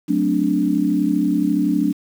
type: chord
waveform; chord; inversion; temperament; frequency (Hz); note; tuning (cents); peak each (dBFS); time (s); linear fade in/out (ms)
sine; D dominant seventh; first; equal; 185 / 220 / 261.6 / 293.7; F#3 / A3 / C4 / D4; 0 / 0 / 0 / 0; -22 / -23 / -23 / -18; 0.08-1.93; 20
effects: 7-bit